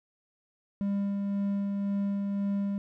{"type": "tone with tremolo", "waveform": "triangle", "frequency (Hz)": 200, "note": "G3", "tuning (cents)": 35, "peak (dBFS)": -24, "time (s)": [0.81, 2.78], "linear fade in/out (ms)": 0, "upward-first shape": "sine", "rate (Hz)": 1.9, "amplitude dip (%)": 25, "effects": []}